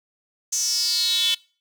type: tone with high-pass filter sweep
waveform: square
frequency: 202.5 Hz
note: G#3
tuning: 43 cents flat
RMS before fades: -22 dBFS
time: 0.52-1.35 s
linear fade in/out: 10 ms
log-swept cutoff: 6400 to 3200 Hz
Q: 8.1
effects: noise-tail reverb RT60 0.4 s tail -24 dB re dry